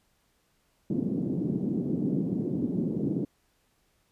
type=band-pass noise; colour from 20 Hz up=pink; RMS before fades=-29 dBFS; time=0.9-3.25 s; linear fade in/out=5 ms; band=170 to 320 Hz; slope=24 dB/octave; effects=pink hiss -70 dBFS RMS until 4.11 s + resampled to 32000 Hz